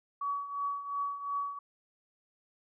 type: tone with tremolo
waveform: sine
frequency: 1133 Hz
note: C#6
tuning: 37 cents sharp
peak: -29 dBFS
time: 0.21-1.59 s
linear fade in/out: 5 ms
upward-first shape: triangle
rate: 2.8 Hz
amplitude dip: 75%
effects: none